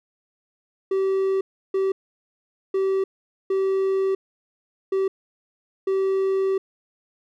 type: tone bursts at uneven times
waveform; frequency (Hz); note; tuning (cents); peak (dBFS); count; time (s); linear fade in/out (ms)
triangle; 385.2; G4; -30; -17; 6; 0.91-1.41 / 1.74-1.92 / 2.74-3.04 / 3.5-4.15 / 4.92-5.08 / 5.87-6.58; 5
effects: none